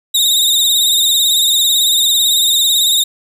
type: tone with vibrato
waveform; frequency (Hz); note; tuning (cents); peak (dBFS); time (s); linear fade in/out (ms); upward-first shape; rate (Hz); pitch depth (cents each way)
sawtooth; 3729; A#7; 0; -7; 0.14-3.04; 10; sine; 18; 65
effects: none